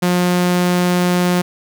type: tone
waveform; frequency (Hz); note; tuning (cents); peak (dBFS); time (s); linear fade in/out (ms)
sawtooth; 178.3; F3; +36; -9; 0.02-1.42; 10
effects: none